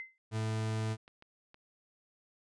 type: tone with exponential decay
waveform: sine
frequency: 2065 Hz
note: C7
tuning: 23 cents flat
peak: -37 dBFS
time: 0-0.18 s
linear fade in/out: 0 ms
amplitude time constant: 37 ms
type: tone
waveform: 40% pulse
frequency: 110 Hz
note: A2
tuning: in tune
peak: -31 dBFS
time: 0.31-0.97 s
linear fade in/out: 50 ms
type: clicks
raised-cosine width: 0.3 ms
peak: -39 dBFS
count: 4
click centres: 0.904 / 1.079 / 1.224 / 1.544 s
effects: resampled to 22050 Hz